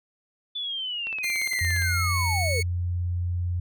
sine linear sweep, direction down, 3500 to 426.2 Hz, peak -28 dBFS, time 0.55-2.61 s, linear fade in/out 10 ms
click train, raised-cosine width 0.3 ms, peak -24 dBFS, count 14, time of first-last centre 1.07-1.821 s, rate 17.3 Hz
sawtooth tone with pitch glide, 2093 to 2209 Hz, C7 to C#7, 0 to -7 cents, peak -23 dBFS, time 1.23-2.63 s, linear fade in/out 10 ms, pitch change +93 cents, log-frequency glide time 1.81-2.17 s
sine tone, 88.2 Hz, F2, 18 cents sharp, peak -24 dBFS, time 1.61-3.6 s, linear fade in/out 5 ms
effects none

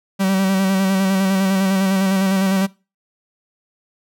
45% pulse tone with vibrato, 192 Hz, G3, 36 cents flat, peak -15 dBFS, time 0.19-2.67 s, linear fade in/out 20 ms, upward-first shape square, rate 9.9 Hz, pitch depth 26 cents each way, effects noise-tail reverb RT60 0.3 s tail -22 dB re dry

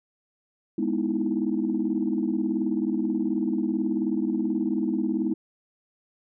sine chord, E major seventh, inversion first, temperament equal, 207.7 / 246.9 / 311.1 / 329.6 Hz, G#3 / B3 / D#4 / E4, 0 / 0 / 0 / 0 cents, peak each -28 dBFS, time 0.78-5.34 s, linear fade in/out 5 ms, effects tanh soft clip ceiling -14 dBFS

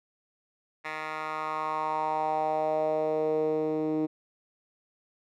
10% pulse tone with band-pass filter sweep, 155.56 Hz, D#3, in tune, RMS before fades -29 dBFS, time 0.84-4.07 s, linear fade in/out 20 ms, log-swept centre 1700 to 330 Hz, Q 3.7, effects none

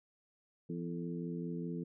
harmonic tone with a mistuned harmonic, 84.9 Hz, F2, 48 cents flat, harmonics 2 / 3 / 4 / 5, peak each -39 / -43 / -45 / -47 dBFS, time 0.69-1.84 s, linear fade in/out 10 ms, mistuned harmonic 5, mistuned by +54 cents, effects none

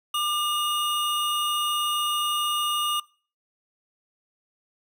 square tone pair together, 1197.4 / 2862 Hz, D6 / F7, +33 / +42 cents, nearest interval octave + minor third, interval 1509 cents, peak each -27 dBFS, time 0.14-3 s, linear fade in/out 5 ms, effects noise-tail reverb RT60 0.4 s tail -22 dB re dry

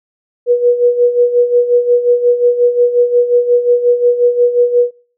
sine tone with tremolo, 485.2 Hz, B4, 31 cents flat, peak -5 dBFS, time 0.46-4.91 s, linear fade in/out 50 ms, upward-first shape sine, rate 5.6 Hz, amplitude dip 70%, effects noise-tail reverb RT60 0.4 s tail -21 dB re dry

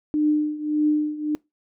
sine tone with tremolo, 301.5 Hz, D4, 46 cents sharp, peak -15 dBFS, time 0.14-1.35 s, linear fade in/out 0 ms, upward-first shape triangle, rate 1.7 Hz, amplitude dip 85%, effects noise-tail reverb RT60 0.2 s tail -24 dB re dry

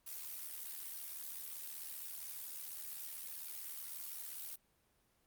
blue noise with amplitude modulation, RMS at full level -43 dBFS, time 0.06-4.56 s, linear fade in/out 10 ms, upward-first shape sine, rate 75.7 Hz, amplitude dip 70%, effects pink hiss -75 dBFS RMS until 5.26 s + Opus 32 kbps

